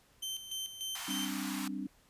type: tone with tremolo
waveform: sawtooth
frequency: 3103 Hz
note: G7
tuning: 18 cents flat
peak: -33 dBFS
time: 0.22-1.3 s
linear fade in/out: 10 ms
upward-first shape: square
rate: 3.4 Hz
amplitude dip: 65%
type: high-pass noise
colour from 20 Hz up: pink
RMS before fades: -42 dBFS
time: 0.95-1.68 s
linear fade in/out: 5 ms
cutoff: 770 Hz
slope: 48 dB/octave
type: chord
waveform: sine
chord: G suspended fourth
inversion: none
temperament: equal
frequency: 196 / 261.6 / 293.7 Hz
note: G3 / C4 / D4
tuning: 0 / 0 / 0 cents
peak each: -40 dBFS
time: 1.08-1.87 s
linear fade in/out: 5 ms
effects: pink hiss -66 dBFS RMS until 2.09 s + resampled to 32000 Hz